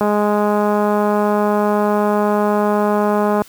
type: click train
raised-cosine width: 1 ms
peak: -4 dBFS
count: 710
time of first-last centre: 0.01-3.419 s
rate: 208 Hz
effects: white hiss -44 dBFS RMS until 3.48 s + high-pass 80 Hz 12 dB/octave